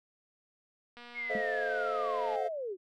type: click train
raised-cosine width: 0.3 ms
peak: -34 dBFS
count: 334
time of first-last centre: 0.97-2.357 s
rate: 240 Hz
type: linear sweep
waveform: sine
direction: down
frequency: 2194 to 349.2 Hz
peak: -34 dBFS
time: 1.14-2.77 s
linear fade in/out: 50 ms
type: chord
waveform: triangle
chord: F dominant seventh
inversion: first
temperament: just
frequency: 436.5 / 523.8 / 628.6 / 698.5 Hz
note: A4 / C5 / Eb5 / F5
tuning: -14 / +2 / +18 / 0 cents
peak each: -35 dBFS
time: 1.29-2.49 s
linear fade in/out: 20 ms
type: tone with exponential decay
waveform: sine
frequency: 214.1 Hz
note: A3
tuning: 47 cents flat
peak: -31 dBFS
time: 1.35-1.47 s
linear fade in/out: 2 ms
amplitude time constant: 24 ms
effects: none